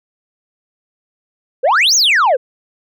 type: exponential two-way sweep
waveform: sine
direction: up then down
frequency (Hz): 466.2 to 6880 to 466.2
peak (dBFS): -6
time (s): 1.63-2.37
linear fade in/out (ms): 20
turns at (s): 1.95
effects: tanh soft clip ceiling -8 dBFS